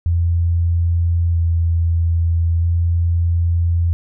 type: tone with vibrato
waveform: sine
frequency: 84.4 Hz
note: E2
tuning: 41 cents sharp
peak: -13 dBFS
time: 0.06-3.93 s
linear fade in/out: 0 ms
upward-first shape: square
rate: 0.39 Hz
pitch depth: 13 cents each way
effects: none